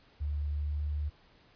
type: tone with pitch glide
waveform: sine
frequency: 73.42 to 74.19 Hz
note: D2 to D2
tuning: 0 to +18 cents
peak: -30 dBFS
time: 0.2-1.1 s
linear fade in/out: 20 ms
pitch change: +18 cents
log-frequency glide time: 0.54-0.84 s
effects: pink hiss -62 dBFS RMS until 1.55 s + resampled to 11025 Hz